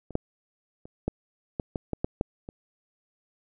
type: clicks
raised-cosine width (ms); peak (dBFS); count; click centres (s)
2; -28 / -10 / -30 / -13 / -15 / -16 / -15 / -12 / -11 / -25; 10; 0.107 / 0.154 / 0.855 / 1.08 / 1.598 / 1.758 / 1.933 / 2.045 / 2.211 / 2.489
effects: none